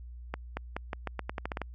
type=accelerating click train; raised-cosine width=0.5 ms; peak=-18 dBFS; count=12; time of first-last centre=0.34-1.617 s; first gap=230 ms; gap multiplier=0.85; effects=added 60 Hz sine -42 dBFS peak until 1.74 s